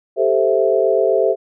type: chord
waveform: sine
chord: A minor seventh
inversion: third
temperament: equal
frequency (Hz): 392 / 440 / 523.3 / 659.3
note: G4 / A4 / C5 / E5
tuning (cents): 0 / 0 / 0 / 0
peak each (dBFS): -18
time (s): 0.16-1.36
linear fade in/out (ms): 50
effects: none